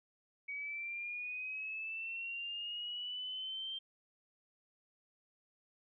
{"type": "linear sweep", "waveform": "sine", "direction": "up", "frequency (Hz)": [2253, 3157], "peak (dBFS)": -39, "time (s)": [0.48, 3.79], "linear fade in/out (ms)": 10, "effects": []}